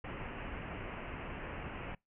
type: low-pass noise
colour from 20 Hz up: pink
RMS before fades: -43 dBFS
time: 0.04-1.95 s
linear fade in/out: 5 ms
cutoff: 2900 Hz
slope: 96 dB/octave
effects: noise-tail reverb RT60 0.2 s tail -26 dB re dry